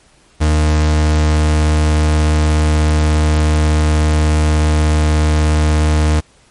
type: tone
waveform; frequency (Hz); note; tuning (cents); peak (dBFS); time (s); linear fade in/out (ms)
40% pulse; 76.6; D#2; -27; -9; 0.4-6.21; 20
effects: pink hiss -50 dBFS RMS until 6.5 s + MP3 48 kbps